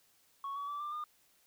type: tone with pitch steps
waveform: sine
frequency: 1108.7 / 1134 / 1159.8 / 1186.2 / 1213.2 Hz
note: C#6 / C#6 / D6 / D6 / D#6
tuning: 0 / +39 / -22 / +17 / -44 cents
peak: -35 dBFS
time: 0.44-1.04 s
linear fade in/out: 2 ms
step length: 120 ms
effects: tanh soft clip ceiling -35 dBFS + white hiss -69 dBFS RMS until 1.46 s